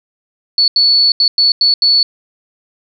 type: tone bursts at uneven times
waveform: sine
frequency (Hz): 4435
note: C#8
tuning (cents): 0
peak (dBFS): -7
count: 6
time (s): 0.58-0.68 / 0.76-1.12 / 1.2-1.28 / 1.38-1.52 / 1.61-1.74 / 1.82-2.03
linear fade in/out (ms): 2
effects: none